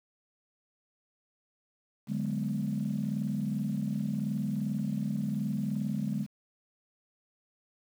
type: chord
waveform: sine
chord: G# half-diminished seventh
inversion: second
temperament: equal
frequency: 146.83 / 185 / 207.7 / 246.9 Hz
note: D3 / F#3 / G#3 / B3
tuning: 0 / 0 / 0 / 0 cents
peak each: -34 / -37 / -31 / -37 dBFS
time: 2.07-6.27 s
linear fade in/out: 50 ms
effects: tanh soft clip ceiling -21 dBFS + 9-bit